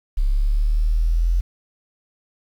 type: exponential sweep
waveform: sine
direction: up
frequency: 33.83 to 43.65 Hz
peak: -15 dBFS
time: 0.17-1.41 s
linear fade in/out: 10 ms
effects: 8-bit